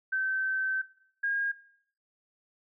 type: tone pair in turn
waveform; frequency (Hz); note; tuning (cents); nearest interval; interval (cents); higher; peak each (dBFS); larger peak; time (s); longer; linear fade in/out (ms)
sine; 1543 / 1625.7; G6 / G#6; -28 / -37; minor second; 91; second; -26; neither; 0.12-0.82 / 1.23-1.52; first; 10
effects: noise-tail reverb RT60 0.6 s tail -18 dB re dry